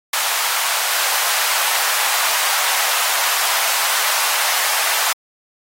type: high-pass noise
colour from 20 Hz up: pink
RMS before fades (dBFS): -19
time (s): 0.13-5.13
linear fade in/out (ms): 5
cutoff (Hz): 760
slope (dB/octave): 24
effects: AAC 48 kbps